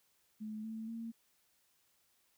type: tone with pitch steps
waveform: sine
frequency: 215.4 / 221.8 / 228.5 Hz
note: A3 / A3 / A#3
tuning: -37 / +14 / -34 cents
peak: -40 dBFS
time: 0.4-1.12 s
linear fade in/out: 20 ms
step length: 240 ms
effects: white hiss -74 dBFS RMS until 2.37 s